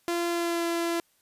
sawtooth tone with pitch glide, 343.3 to 338.4 Hz, F4 to E4, -30 to +45 cents, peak -22 dBFS, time 0.08-1 s, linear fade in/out 0 ms, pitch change -25 cents, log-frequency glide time 0.29-0.65 s, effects white hiss -67 dBFS RMS until 1.21 s + resampled to 32000 Hz

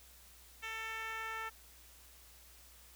10% pulse tone with band-pass filter sweep, 445.3 Hz, A4, 21 cents sharp, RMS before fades -42 dBFS, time 0.62-1.5 s, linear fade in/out 20 ms, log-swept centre 2500 to 1400 Hz, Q 1.2, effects added 60 Hz sine -62 dBFS peak until 2.95 s + white hiss -60 dBFS RMS until 2.95 s

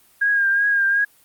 sine tone with vibrato, 1620 Hz, G#6, 43 cents flat, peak -15 dBFS, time 0.21-1.05 s, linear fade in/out 10 ms, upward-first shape triangle, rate 2.7 Hz, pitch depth 43 cents each way, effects white hiss -55 dBFS RMS until 1.24 s + Opus 32 kbps

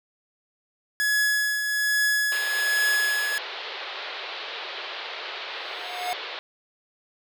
45% pulse tone with tremolo, 1691 Hz, G#6, 31 cents sharp, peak -19 dBFS, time 1-3.38 s, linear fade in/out 0 ms, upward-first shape triangle, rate 1.2 Hz, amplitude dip 50%
white band-pass noise, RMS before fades -35 dBFS, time 2.32-6.39 s, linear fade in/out 0 ms, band 370 to 4200 Hz, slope 48 dB/octave
square tone with exponential growth, 721 Hz, F#5, 45 cents flat, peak -25 dBFS, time 5.48-6.13 s, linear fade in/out 0 ms, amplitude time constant 140 ms
effects none

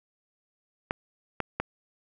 clicks, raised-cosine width 0.5 ms, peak -12 dBFS, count 3, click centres 0.909 / 1.403 / 1.6 s, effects none

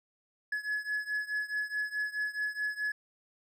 triangle beating tone pair, 1697 / 1701.7 Hz, G#6 / G#6, +37 / +42 cents, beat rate 4.7 Hz, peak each -32 / -34 dBFS, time 0.52-2.92 s, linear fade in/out 5 ms, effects none

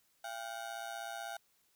30% pulse ring-modulated tone, 740 Hz, F#5, in tune, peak -35 dBFS, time 0.24-1.37 s, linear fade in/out 5 ms, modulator 58 Hz, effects white hiss -73 dBFS RMS until 1.75 s

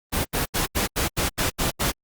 pink noise bursts, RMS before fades -23 dBFS, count 9, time 0.12-1.922 s, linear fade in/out 20 ms, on 130 ms, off 79 ms, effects Opus 32 kbps

